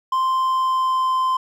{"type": "tone with pitch glide", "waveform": "triangle", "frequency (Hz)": [1044, 1036.8], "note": ["C6", "C6"], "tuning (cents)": [-4, -16], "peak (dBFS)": -15, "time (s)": [0.12, 1.37], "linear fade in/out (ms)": 5, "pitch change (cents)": -12, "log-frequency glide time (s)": [0.35, 1.15], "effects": []}